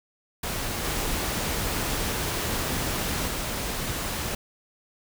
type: noise with level steps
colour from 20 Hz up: pink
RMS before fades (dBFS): -30 / -28 / -30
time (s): 0.43-4.35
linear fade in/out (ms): 5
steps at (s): 0.83 / 3.27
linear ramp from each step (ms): 20
effects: none